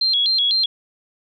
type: tone with vibrato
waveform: sine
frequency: 3729 Hz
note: A#7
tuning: in tune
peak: -15 dBFS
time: 0.01-0.66 s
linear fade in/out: 5 ms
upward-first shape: square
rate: 4 Hz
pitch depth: 190 cents each way
effects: none

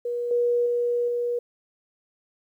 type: tone with level steps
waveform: sine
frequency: 480.9 Hz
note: B4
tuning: 46 cents flat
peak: -25 / -19 / -21 / -23 dBFS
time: 0.05-1.39 s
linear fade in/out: 5 ms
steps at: 0.31 / 0.66 / 1.08 s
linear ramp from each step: 2 ms
effects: 10-bit

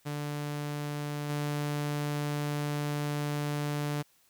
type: tone with level steps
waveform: sawtooth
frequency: 146.83 Hz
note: D3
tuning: in tune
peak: -29 / -26 dBFS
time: 0.05-4.03 s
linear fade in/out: 20 ms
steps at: 1.29 s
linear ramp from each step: 10 ms
effects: white hiss -66 dBFS RMS until 4.29 s

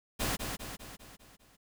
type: noise with echo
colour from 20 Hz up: pink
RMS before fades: -32 dBFS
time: 0.19-0.37 s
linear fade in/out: 20 ms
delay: 200 ms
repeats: 6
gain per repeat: -5 dB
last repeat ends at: 1.57 s
effects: none

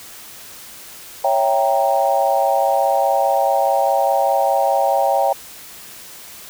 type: chord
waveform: sine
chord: C# diminished seventh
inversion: none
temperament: equal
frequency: 554.4 / 659.3 / 784 / 932.3 Hz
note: C#5 / E5 / G5 / Bb5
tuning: 0 / 0 / 0 / 0 cents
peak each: -19 / -20 / -17 / -23 dBFS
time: 1.24-5.33 s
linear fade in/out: 5 ms
effects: white hiss -38 dBFS RMS until 6.49 s

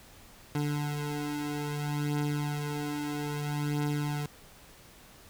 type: beating tone pair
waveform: 25% pulse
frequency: 146.83 / 147.44 Hz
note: D3 / D3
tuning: 0 / +7 cents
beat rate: 0.61 Hz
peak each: -28 / -32 dBFS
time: 0.55-4.26 s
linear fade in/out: 2 ms
effects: pink hiss -54 dBFS RMS until 5.29 s

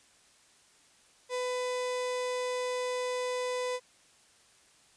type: tone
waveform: 35% pulse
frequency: 500 Hz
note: B4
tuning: 21 cents sharp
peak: -29 dBFS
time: 1.29-3.8 s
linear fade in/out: 50 ms
effects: white hiss -62 dBFS RMS until 4.96 s + resampled to 22050 Hz

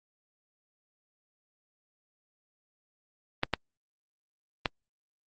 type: clicks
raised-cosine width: 0.3 ms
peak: -9 dBFS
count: 3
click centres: 3.434 / 3.537 / 4.658 s
effects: Opus 32 kbps

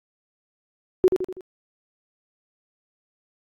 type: tone with echo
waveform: sine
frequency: 370 Hz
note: F#4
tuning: in tune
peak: -11 dBFS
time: 1.04-1.08 s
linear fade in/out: 0 ms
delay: 82 ms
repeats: 4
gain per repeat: -6 dB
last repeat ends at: 1.408 s
effects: AAC 64 kbps

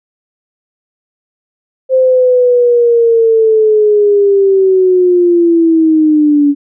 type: linear sweep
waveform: sine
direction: down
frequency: 523.3 to 283.7 Hz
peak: -5 dBFS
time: 1.89-6.55 s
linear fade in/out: 50 ms
effects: none

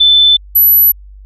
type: tone pair in turn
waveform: sine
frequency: 3520 / 11840 Hz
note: A7 / F#9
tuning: 0 / 0 cents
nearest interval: octave + major sixth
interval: 2100 cents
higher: second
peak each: -4 dBFS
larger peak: neither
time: 0-0.37 / 0.55-0.92 s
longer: neither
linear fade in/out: 10 ms
effects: added 49 Hz sine -32 dBFS peak until 1.25 s

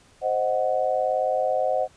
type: chord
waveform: sine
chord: C diminished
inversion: none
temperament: equal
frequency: 523.3 / 622.3 / 740 Hz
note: C5 / Eb5 / Gb5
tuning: 0 / 0 / 0 cents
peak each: -25 dBFS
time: 0.21-1.88 s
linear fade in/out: 50 ms
effects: pink hiss -56 dBFS RMS until 1.96 s + resampled to 22050 Hz

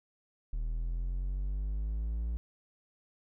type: linear sweep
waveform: triangle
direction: up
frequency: 37.85 to 58.27 Hz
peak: -29 dBFS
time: 0.53-2.37 s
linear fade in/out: 0 ms
effects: none

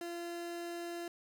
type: tone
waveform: 30% pulse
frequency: 343.2 Hz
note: F4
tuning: 30 cents flat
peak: -37 dBFS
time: 0.01-1.08 s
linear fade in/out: 2 ms
effects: none

